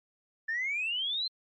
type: exponential sweep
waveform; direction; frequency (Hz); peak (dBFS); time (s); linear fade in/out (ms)
sine; up; 1751 to 4186; -28; 0.48-1.28; 10
effects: tanh soft clip ceiling -25 dBFS + MP3 32 kbps